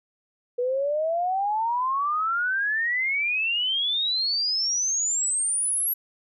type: exponential sweep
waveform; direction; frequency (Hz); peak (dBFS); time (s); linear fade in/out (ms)
sine; up; 482.2 to 11740; -22; 0.58-5.94; 10
effects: none